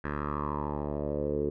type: tone with low-pass filter sweep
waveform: 10% pulse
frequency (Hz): 73.4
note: D2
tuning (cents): 0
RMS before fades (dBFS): -32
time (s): 0.04-1.5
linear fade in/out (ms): 5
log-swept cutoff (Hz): 1600 to 410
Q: 4.9
effects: none